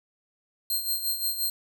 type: tone with tremolo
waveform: 5% pulse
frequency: 4186 Hz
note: C8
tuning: in tune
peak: -17 dBFS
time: 0.7-1.5 s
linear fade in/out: 2 ms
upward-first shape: sine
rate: 5.7 Hz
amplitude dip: 65%
effects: none